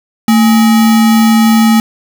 sine tone with sample-and-hold, 223.5 Hz, A3, 27 cents sharp, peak -4 dBFS, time 0.28-1.8 s, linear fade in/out 2 ms, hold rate 1050 Hz, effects none

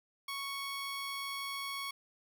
15% pulse tone, 1108.7 Hz, C#6, in tune, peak -31 dBFS, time 0.28-1.91 s, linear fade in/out 5 ms, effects none

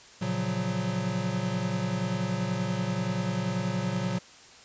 square chord, Gb major seventh, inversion first, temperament equal, 116.54 / 138.59 / 174.61 / 185 Hz, Bb2 / Db3 / F3 / Gb3, 0 / 0 / 0 / 0 cents, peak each -34 / -36 / -36 / -31 dBFS, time 0.21-4.19 s, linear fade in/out 10 ms, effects white hiss -51 dBFS RMS until 4.64 s + resampled to 16000 Hz

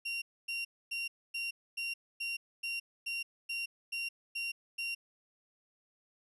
35% pulse tone bursts, 2758 Hz, F7, 22 cents flat, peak -33 dBFS, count 12, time 0.05-4.95 s, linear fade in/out 10 ms, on 170 ms, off 260 ms, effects resampled to 24000 Hz + 12-bit

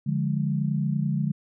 sine chord, D diminished, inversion none, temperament equal with one note detuned, 146.83 / 175.63 / 207.7 Hz, D3 / F3 / Ab3, 0 / +10 / 0 cents, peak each -25 / -29 / -28 dBFS, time 0.06-1.32 s, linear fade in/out 10 ms, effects none

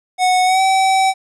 square tone with pitch glide, 736 to 766.4 Hz, F#5 to G5, -9 to -39 cents, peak -12 dBFS, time 0.18-1.14 s, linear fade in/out 50 ms, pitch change +70 cents, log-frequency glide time 0.45-0.61 s, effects resampled to 24000 Hz + 9-bit

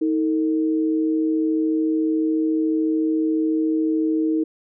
sine tone pair together, 316.5 / 450.4 Hz, D#4 / A4, +30 / +40 cents, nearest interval tritone, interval 610 cents, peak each -18 / -27 dBFS, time 0.01-4.44 s, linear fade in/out 10 ms, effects none

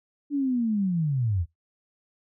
sine linear sweep, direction down, 293.7 to 77.78 Hz, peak -22 dBFS, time 0.3-1.46 s, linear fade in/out 50 ms, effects noise-tail reverb RT60 0.2 s tail -23 dB re dry

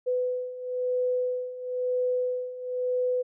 sine beating tone pair, 499.9 / 500.9 Hz, B4 / B4, +21 / +24 cents, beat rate 1 Hz, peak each -31 / -27 dBFS, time 0.06-3.23 s, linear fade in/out 20 ms, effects none

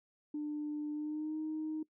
sine tone with pitch glide, 298.5 to 311.4 Hz, D4 to D#4, +28 to +2 cents, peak -34 dBFS, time 0.34-1.83 s, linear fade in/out 5 ms, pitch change +74 cents, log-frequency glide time 0.93-1.37 s, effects noise-tail reverb RT60 0.1 s tail -20 dB re dry + tanh soft clip ceiling -31 dBFS

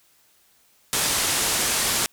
white low-pass noise, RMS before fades -23 dBFS, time 0.93-2.06 s, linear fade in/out 0 ms, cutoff 11000 Hz, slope 24 dB/octave, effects white hiss -60 dBFS RMS until 2.12 s

